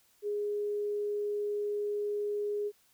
sine tone, 413.7 Hz, G#4, 7 cents flat, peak -30 dBFS, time 0.22-2.72 s, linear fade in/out 50 ms, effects white hiss -67 dBFS RMS until 2.93 s

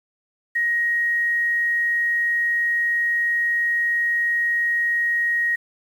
sine tone with quantisation, 1883 Hz, A#6, 17 cents sharp, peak -18 dBFS, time 0.55-5.56 s, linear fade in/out 10 ms, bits 8, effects none

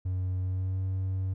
triangle tone with pitch glide, 92.5 to 94.66 Hz, F#2 to F#2, 0 to +40 cents, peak -25 dBFS, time 0.05-1.34 s, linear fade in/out 10 ms, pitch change +40 cents, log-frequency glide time 0.41-0.8 s, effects tanh soft clip ceiling -21 dBFS

